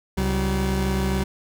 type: tone pair together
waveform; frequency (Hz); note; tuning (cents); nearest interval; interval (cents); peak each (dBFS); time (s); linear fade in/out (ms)
30% pulse; 67.5 / 190.92; C#2 / G3; -45 / -45; octave + tritone; 1800; -21; 0.17-1.24; 10
effects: none